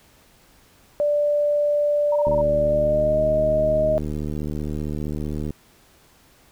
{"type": "tone with pitch glide", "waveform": "sine", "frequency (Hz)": [587.3, 622.2], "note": ["D5", "D#5"], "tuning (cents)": [0, 0], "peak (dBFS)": -17, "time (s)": [1, 3.98], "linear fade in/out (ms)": 0, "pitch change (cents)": 100, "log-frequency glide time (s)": [2.55, 3.23]}
{"type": "tone bursts", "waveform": "sine", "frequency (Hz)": 932.3, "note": "A#5", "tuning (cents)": 0, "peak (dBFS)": -25, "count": 5, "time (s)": [2.12, 2.414], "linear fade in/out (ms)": 5, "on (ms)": 38, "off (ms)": 26}
{"type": "click train", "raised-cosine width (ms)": 3, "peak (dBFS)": -16, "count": 245, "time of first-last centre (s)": [2.27, 5.506], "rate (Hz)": 75.4}
{"effects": ["pink hiss -55 dBFS RMS until 6.51 s"]}